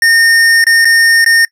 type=tone with dropouts; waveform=square; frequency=1830 Hz; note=A#6; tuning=32 cents flat; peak=-6 dBFS; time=0.02-1.45 s; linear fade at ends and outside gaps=2 ms; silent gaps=0.641-0.667 / 0.847-0.853 / 1.245-1.261 s; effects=noise-tail reverb RT60 0.1 s tail -23 dB re dry + low-pass 12000 Hz 12 dB/octave